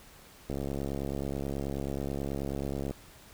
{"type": "click train", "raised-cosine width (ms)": 2, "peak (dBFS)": -21, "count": 168, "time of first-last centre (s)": [0.5, 2.91], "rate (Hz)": 69.3, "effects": ["pink hiss -54 dBFS RMS until 3.33 s"]}